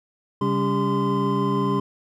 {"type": "tone cluster", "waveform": "triangle", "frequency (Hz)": [135.6, 197.5, 282.7, 400.4, 1034], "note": ["C#3", "G3", "C#4", "G4", "C6"], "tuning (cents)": [-38, 13, 34, 37, -21], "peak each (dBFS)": [-25, -23, -25, -24, -24], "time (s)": [0.41, 1.8], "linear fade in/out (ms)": 5, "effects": []}